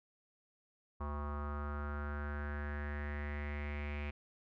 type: tone with low-pass filter sweep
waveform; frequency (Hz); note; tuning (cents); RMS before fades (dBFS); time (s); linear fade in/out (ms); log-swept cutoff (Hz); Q
square; 73.2; D2; -5; -40; 1-4.11; 10; 1100 to 2400; 5.7
effects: none